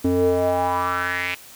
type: tone with band-pass filter sweep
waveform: square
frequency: 89.5 Hz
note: F2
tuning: 43 cents sharp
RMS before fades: -21 dBFS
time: 0.04-1.35 s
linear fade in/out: 10 ms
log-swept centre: 320 to 2500 Hz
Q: 4.5
effects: white hiss -44 dBFS RMS until 1.55 s